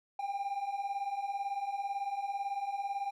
triangle beating tone pair, 784 / 802 Hz, G5 / G5, 0 / +39 cents, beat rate 18 Hz, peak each -37 / -33 dBFS, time 0.19-3.11 s, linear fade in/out 5 ms, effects none

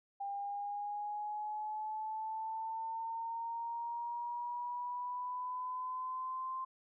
sine linear sweep, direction up, 797 to 1046.5 Hz, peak -37 dBFS, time 0.2-6.65 s, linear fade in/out 10 ms, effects none

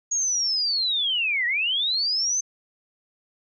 sine linear two-way sweep, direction down then up, 6690 to 1864.7 to 6310 Hz, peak -21 dBFS, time 0.11-2.41 s, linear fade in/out 10 ms, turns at 1.46 s, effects none

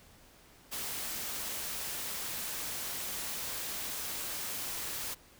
white noise, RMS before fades -38 dBFS, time 0.71-5.15 s, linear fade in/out 20 ms, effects pink hiss -59 dBFS RMS until 5.39 s

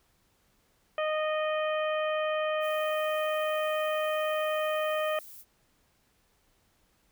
harmonic tone, 618 Hz, D#5, 12 cents flat, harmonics 1 / 2 / 3 / 4 / 5, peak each -28 / -34 / -38 / -40 / -42 dBFS, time 0.98-5.19 s, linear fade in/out 2 ms
violet noise, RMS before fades -48 dBFS, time 2.6-5.45 s, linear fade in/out 50 ms
effects pink hiss -69 dBFS RMS until 7.11 s

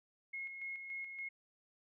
sine tone with tremolo, 2163 Hz, C#7, 43 cents flat, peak -40 dBFS, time 0.33-1.29 s, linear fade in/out 10 ms, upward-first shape square, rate 3.5 Hz, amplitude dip 45%, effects none

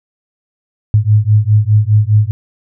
sine beating tone pair, 103.83 / 108.73 Hz, G#2 / A2, 0 / -20 cents, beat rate 4.9 Hz, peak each -10 dBFS, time 0.94-2.31 s, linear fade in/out 0 ms, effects none

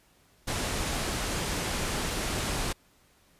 pink low-pass noise, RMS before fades -31 dBFS, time 0.47-2.73 s, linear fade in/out 10 ms, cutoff 11000 Hz, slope 24 dB/octave, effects pink hiss -63 dBFS RMS until 3.39 s + resampled to 32000 Hz

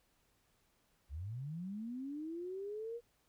sine linear sweep, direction up, 62.9 to 479.3 Hz, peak -40 dBFS, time 1.09-3.01 s, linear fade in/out 50 ms, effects pink hiss -75 dBFS RMS until 3.28 s

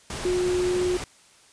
sine tone in noise, 361.2 Hz, F#4, 42 cents flat, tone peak -21 dBFS, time 0.25-0.97 s, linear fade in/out 2 ms, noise pink, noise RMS -33 dBFS, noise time 0.1-1.04 s, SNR +9 dB, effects white hiss -55 dBFS RMS until 1.52 s + resampled to 22050 Hz

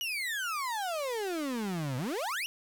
35% pulse exponential two-way sweep, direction down then up, 2960 to 122.2 to 2960 Hz, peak -30 dBFS, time 0.01-2.46 s, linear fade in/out 0 ms, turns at 1.97 s, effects 10-bit

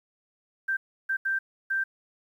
sine tone bursts at uneven times, 1569 Hz, G6, 1 cent sharp, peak -24 dBFS, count 4, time 0.68-0.77 / 1.09-1.17 / 1.25-1.39 / 1.7-1.84 s, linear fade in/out 10 ms, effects 10-bit

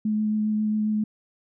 sine tone with vibrato, 213.8 Hz, A3, 49 cents flat, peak -21 dBFS, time 0.05-1.04 s, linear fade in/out 5 ms, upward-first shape triangle, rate 7.4 Hz, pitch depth 13 cents each way, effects none

